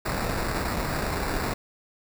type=noise with sample-and-hold; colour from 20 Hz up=pink; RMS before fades=-28 dBFS; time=0.05-1.54 s; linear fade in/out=10 ms; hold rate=3150 Hz; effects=none